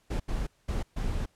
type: noise bursts at uneven times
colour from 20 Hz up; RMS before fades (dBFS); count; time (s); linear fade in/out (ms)
brown; -30; 4; 0.1-0.2 / 0.28-0.47 / 0.68-0.83 / 0.96-1.26; 10
effects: pink hiss -68 dBFS RMS until 1.35 s + low-pass 11000 Hz 12 dB/octave